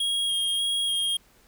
square tone with vibrato, 3264 Hz, G#7, 31 cents flat, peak -24 dBFS, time 0-1.17 s, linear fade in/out 5 ms, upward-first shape square, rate 1.7 Hz, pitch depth 12 cents each way, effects pink hiss -59 dBFS RMS until 1.47 s

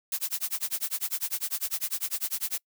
blue noise with tremolo, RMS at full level -28 dBFS, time 0.12-2.58 s, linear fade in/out 2 ms, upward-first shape sine, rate 10 Hz, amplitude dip 100%, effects noise-tail reverb RT60 0.1 s tail -26 dB re dry

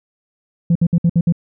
sine tone bursts, 169.8 Hz, F3, 48 cents flat, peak -8 dBFS, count 6, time 0.7-1.324 s, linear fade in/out 5 ms, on 54 ms, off 60 ms, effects tanh soft clip ceiling -8 dBFS

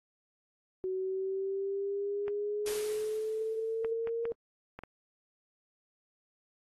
sine exponential sweep, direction up, 372.9 to 466.2 Hz, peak -31 dBFS, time 0.84-4.32 s, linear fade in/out 0 ms
clicks, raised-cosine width 0.5 ms, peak -28 dBFS, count 6, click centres 2.281 / 3.847 / 4.073 / 4.254 / 4.79 / 4.836 s
white noise with exponential decay, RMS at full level -38 dBFS, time 2.66-3.91 s, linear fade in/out 2 ms, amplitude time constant 270 ms
effects AAC 32 kbps

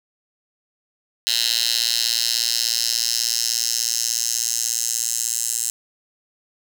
10% pulse tone with high-pass filter sweep, 116.54 Hz, A#2, in tune, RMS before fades -22 dBFS, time 1.27-5.7 s, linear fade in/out 0 ms, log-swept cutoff 3900 to 7500 Hz, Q 2.8, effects none

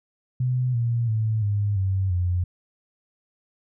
sine tone with pitch steps, 126.2 / 117.75 / 109.86 / 102.51 / 95.64 / 89.24 Hz, B2 / A#2 / A2 / G#2 / G2 / F2, +38 / +18 / -2 / -22 / -42 / +38 cents, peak -20 dBFS, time 0.4-2.44 s, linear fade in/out 5 ms, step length 340 ms, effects none

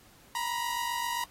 sawtooth tone pair together, 943.5 / 991 Hz, A#5 / B5, +21 / +6 cents, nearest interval minor second, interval 85 cents, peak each -28 / -31 dBFS, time 0.35-1.24 s, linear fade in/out 2 ms, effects pink hiss -58 dBFS RMS until 1.3 s + AAC 48 kbps

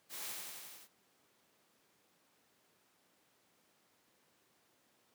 white noise with echo, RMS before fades -45 dBFS, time 0.09-0.35 s, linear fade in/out 50 ms, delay 89 ms, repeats 6, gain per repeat -2 dB, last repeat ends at 0.884 s, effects pink hiss -72 dBFS RMS until 5.14 s + high-pass 200 Hz 12 dB/octave

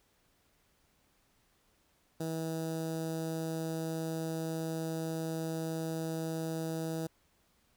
15% pulse tone with notch filter, 161.7 Hz, E3, 33 cents flat, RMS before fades -36 dBFS, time 2.2-7.07 s, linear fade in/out 5 ms, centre 2200 Hz, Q 0.53, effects pink hiss -71 dBFS RMS until 7.76 s

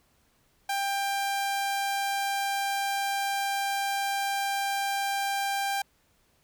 sawtooth tone, 793 Hz, G5, 20 cents sharp, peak -23 dBFS, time 0.69-5.82 s, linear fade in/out 5 ms, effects pink hiss -67 dBFS RMS until 6.43 s

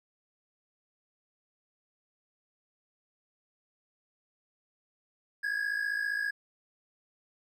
triangle tone pair together, 1644.9 / 1700 Hz, G#6 / G#6, -17 / +40 cents, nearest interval minor second, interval 57 cents, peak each -29 / -33 dBFS, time 5.43-6.31 s, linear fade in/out 10 ms, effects none

